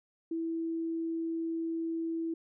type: tone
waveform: sine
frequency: 328.8 Hz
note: E4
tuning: 4 cents flat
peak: -31 dBFS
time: 0.31-2.34 s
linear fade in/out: 5 ms
effects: none